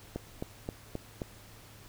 click train, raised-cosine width 2 ms, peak -21 dBFS, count 5, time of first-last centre 0.16-1.218 s, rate 3.78 Hz, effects added 106 Hz sine -56 dBFS peak until 1.88 s + pink hiss -54 dBFS RMS until 1.88 s

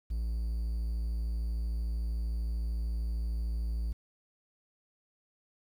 triangle tone, 56.6 Hz, A1, 50 cents sharp, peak -28 dBFS, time 0.1-3.93 s, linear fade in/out 10 ms, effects 10-bit

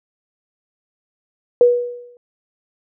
sine tone with exponential decay, 485.5 Hz, B4, 30 cents flat, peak -5 dBFS, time 1.61-2.17 s, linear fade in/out 1 ms, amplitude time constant 120 ms, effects none

